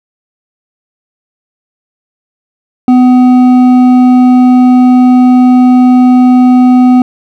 sine tone with hard clipping, 251.1 Hz, B3, 29 cents sharp, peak -3 dBFS, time 2.88-7.02 s, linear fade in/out 2 ms, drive 7 dB, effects none

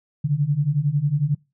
sine beating tone pair, 138.9 / 149.9 Hz, C#3 / D3, +4 / +36 cents, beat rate 11 Hz, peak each -22 / -20 dBFS, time 0.24-1.35 s, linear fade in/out 10 ms, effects noise-tail reverb RT60 0.3 s tail -26 dB re dry

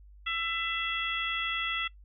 harmonic tone, 668 Hz, E5, 23 cents sharp, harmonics 2 / 3 / 4 / 5, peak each -35 / -35 / -35 / -35 dBFS, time 0.26-1.88 s, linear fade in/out 10 ms, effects noise-tail reverb RT60 0.1 s tail -18 dB re dry + added 50 Hz sine -50 dBFS peak until 2.04 s

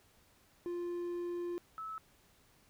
triangle / sine tone pair in turn, 349.2 / 1302.5 Hz, F4 / E6, 0 / -21 cents, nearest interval octave + major seventh, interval 2279 cents, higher second, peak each -34 / -40 dBFS, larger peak first, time 0.66-1.58 / 1.78-1.98 s, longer first, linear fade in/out 0 ms, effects pink hiss -67 dBFS RMS until 2.69 s

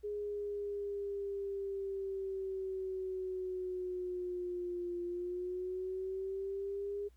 sine linear two-way sweep, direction down then up, 415.3 to 349.2 to 408.3 Hz, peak -36 dBFS, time 0.03-7.09 s, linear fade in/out 20 ms, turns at 5.03 s, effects added 60 Hz sine -60 dBFS peak until 7.16 s + pink hiss -75 dBFS RMS until 7.16 s

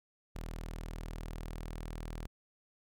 sawtooth tone, 40.17 Hz, E1, 44 cents flat, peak -36 dBFS, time 0.35-2.27 s, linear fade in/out 10 ms, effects none

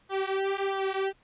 sawtooth tone with flanger, 389.1 Hz, G4, 13 cents flat, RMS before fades -29 dBFS, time 0.09-1.13 s, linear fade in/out 50 ms, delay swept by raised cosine 0.39 to 4.29 ms, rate 1.5 Hz, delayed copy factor -1, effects pink hiss -64 dBFS RMS until 1.23 s + resampled to 8000 Hz

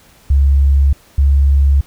sine tone pair in turn, 69.3 / 69.57 Hz, C#2 / C#2, 0 / +7 cents, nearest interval unison, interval 7 cents, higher second, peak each -7 dBFS, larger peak neither, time 0.3-0.93 / 1.18-1.81 s, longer neither, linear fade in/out 5 ms, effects pink hiss -47 dBFS RMS until 1.86 s

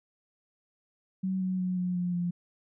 sine tone with pitch steps, 188.6 / 185.79 / 183.02 / 180.29 / 177.6 / 174.96 Hz, F#3 / F#3 / F#3 / F#3 / F3 / F3, +33 / +7 / -19 / -45 / +29 / +3 cents, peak -27 dBFS, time 1.23-2.31 s, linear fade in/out 10 ms, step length 180 ms, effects none

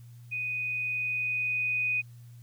sine tone with level ramp, 2489 Hz, D#7, in tune, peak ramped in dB -30 to -25 dBFS, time 0.31-2.02 s, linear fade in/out 20 ms, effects added 119 Hz sine -46 dBFS peak until 2.42 s + white hiss -65 dBFS RMS until 2.42 s

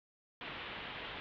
white low-pass noise, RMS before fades -45 dBFS, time 0.41-1.2 s, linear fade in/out 0 ms, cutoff 3500 Hz, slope 48 dB/octave, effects none

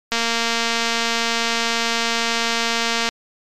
click train, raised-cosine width 0.2 ms, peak -3 dBFS, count 687, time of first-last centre 0.12-3.09 s, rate 231 Hz, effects MP3 96 kbps

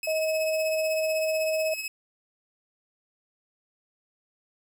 sawtooth tone with tremolo, 2571 Hz, E7, 44 cents flat, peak -26 dBFS, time 0.03-1.88 s, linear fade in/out 2 ms, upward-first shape sine, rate 16 Hz, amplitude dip 55%
sine tone, 630 Hz, D#5, 21 cents sharp, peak -24 dBFS, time 0.07-1.74 s, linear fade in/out 5 ms
effects 9-bit

